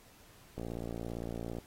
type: click train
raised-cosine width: 2 ms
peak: -26 dBFS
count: 59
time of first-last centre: 0.58-1.585 s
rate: 57.7 Hz
effects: pink hiss -60 dBFS RMS until 1.66 s + AAC 48 kbps